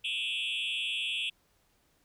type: tone with frequency modulation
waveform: sine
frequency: 2997 Hz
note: F#7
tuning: 22 cents sharp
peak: -28 dBFS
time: 0.04-1.3 s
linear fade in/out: 10 ms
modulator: 124 Hz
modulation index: 3.8
effects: tanh soft clip ceiling -29 dBFS + pink hiss -70 dBFS RMS until 2.04 s